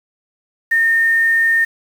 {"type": "tone with quantisation", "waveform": "sine", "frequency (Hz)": 1825, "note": "A#6", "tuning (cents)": -37, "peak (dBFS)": -11, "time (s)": [0.71, 1.65], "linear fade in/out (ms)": 10, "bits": 6, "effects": []}